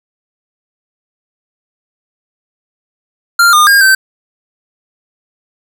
square tone with pitch steps, 1391 / 1215 / 1616 / 1548 Hz, F6 / D#6 / G#6 / G6, -7 / -42 / -48 / -22 cents, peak -5 dBFS, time 3.39-3.95 s, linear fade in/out 5 ms, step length 140 ms, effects none

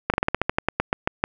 slowing click train, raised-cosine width 0.5 ms, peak -4 dBFS, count 14, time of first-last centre 0.1-1.239 s, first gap 38 ms, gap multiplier 1.13, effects none

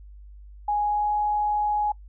sine tone with pitch glide, 830.6 to 836.4 Hz, G#5 to G#5, 0 to +12 cents, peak -21 dBFS, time 0.68-1.92 s, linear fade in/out 5 ms, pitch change +12 cents, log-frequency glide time 0.83-1.12 s, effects noise-tail reverb RT60 0.1 s tail -22 dB re dry + added 50 Hz sine -42 dBFS peak until 2.08 s

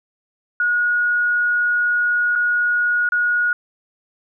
sine tone with dropouts, 1448 Hz, F#6, 38 cents flat, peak -15 dBFS, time 0.6-3.53 s, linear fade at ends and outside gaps 2 ms, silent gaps 2.354-2.358 / 3.09-3.121 s, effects none

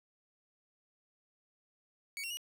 sawtooth tone with pitch steps, 2244 / 2742 / 2895 Hz, C#7 / F7 / F#7, +21 / -32 / -38 cents, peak -35 dBFS, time 2.17-2.371 s, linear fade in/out 0 ms, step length 67 ms, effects none

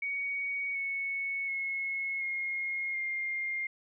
sine tone with pitch steps, 2242 / 2210 / 2178 / 2147 / 2116 Hz, C#7 / C#7 / C#7 / C7 / C7, +19 / -6 / -31 / +44 / +19 cents, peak -31 dBFS, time 0.02-3.67 s, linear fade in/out 5 ms, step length 730 ms, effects none

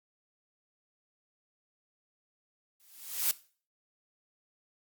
blue noise with exponential growth, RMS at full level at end -25 dBFS, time 2.8-3.31 s, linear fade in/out 0 ms, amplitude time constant 110 ms, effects noise-tail reverb RT60 0.4 s tail -18 dB re dry + Opus 48 kbps

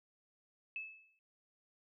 sine tone with exponential decay, 2609 Hz, E7, 18 cents flat, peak -37 dBFS, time 0.76-1.19 s, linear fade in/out 1 ms, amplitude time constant 92 ms, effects none

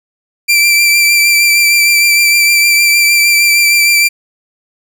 sawtooth tone with vibrato, 2349 Hz, D7, in tune, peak -3 dBFS, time 0.48-4.09 s, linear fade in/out 20 ms, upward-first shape triangle, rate 6.5 Hz, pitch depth 26 cents each way, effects none

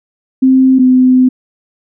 sine tone pair in turn, 261.6 / 255.5 Hz, C4 / C4, 0 / -41 cents, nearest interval unison, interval 41 cents, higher first, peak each -4 dBFS, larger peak neither, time 0.42-0.79 / 0.79-1.29 s, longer second, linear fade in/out 10 ms, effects none

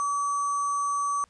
sine tone with sample-and-hold, 1140 Hz, C#6, 48 cents sharp, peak -24 dBFS, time 0-1.24 s, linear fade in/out 0 ms, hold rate 7350 Hz, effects pink hiss -64 dBFS RMS until 1.29 s + resampled to 22050 Hz

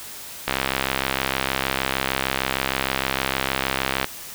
click train, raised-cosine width 0.3 ms, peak -4 dBFS, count 238, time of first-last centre 0.48-4.044 s, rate 66.5 Hz, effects white hiss -37 dBFS RMS until 4.34 s

